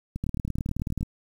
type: two click trains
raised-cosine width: 5 ms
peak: -16 / -18 dBFS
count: 16 / 9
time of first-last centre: 0.24-1.029 / 0.16-1.009 s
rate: 19 / 9.42 Hz
effects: 8-bit